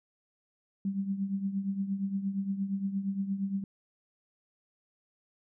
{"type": "tone with tremolo", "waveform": "sine", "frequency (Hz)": 196, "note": "G3", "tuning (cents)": 0, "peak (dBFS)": -26, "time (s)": [0.85, 3.64], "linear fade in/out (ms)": 2, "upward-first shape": "triangle", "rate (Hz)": 8.6, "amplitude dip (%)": 75, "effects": []}